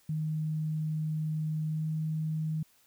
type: tone with pitch glide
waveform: sine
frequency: 155.56 to 156.91 Hz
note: D#3 to D#3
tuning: 0 to +15 cents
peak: -29 dBFS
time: 0.09-2.63 s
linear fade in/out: 5 ms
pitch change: +15 cents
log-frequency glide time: 1.66-1.87 s
effects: white hiss -65 dBFS RMS until 2.86 s